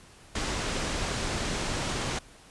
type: low-pass noise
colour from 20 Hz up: pink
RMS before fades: -31 dBFS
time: 0.35-2.19 s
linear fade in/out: 5 ms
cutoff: 8300 Hz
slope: 24 dB/octave
effects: pink hiss -53 dBFS RMS until 2.5 s + resampled to 24000 Hz